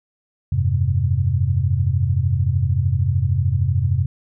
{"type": "chord", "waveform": "sine", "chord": "F suspended second", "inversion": "none", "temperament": "equal with one note detuned", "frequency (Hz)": [87.31, 100.52, 130.81], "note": ["F2", "G2", "C3"], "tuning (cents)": [0, 44, 0], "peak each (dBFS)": -20, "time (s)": [0.52, 4.06], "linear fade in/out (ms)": 5, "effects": []}